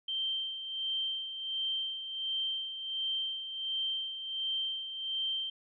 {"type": "tone with tremolo", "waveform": "sine", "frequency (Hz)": 3136, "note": "G7", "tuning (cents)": 0, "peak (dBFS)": -30, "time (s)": [0.08, 5.5], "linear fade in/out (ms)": 5, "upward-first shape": "sine", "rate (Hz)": 1.4, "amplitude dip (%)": 60, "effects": []}